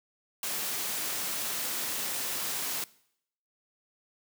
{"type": "noise", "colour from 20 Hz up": "white", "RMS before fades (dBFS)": -33, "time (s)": [0.43, 2.84], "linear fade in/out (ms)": 2, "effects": ["noise-tail reverb RT60 0.7 s tail -21 dB re dry", "high-pass 150 Hz 12 dB/octave"]}